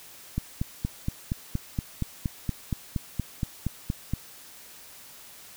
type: click train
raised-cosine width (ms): 5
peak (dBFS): -14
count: 17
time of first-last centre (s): 0.38-4.136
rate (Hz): 4.26
effects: white hiss -48 dBFS RMS until 5.56 s